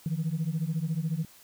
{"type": "beating tone pair", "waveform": "sine", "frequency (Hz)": [153.8, 167.8], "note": ["D#3", "E3"], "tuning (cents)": [-20, 31], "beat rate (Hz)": 14, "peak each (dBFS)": -29, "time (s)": [0.06, 1.25], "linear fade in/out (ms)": 2, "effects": ["tanh soft clip ceiling -22 dBFS", "white hiss -55 dBFS RMS until 1.43 s"]}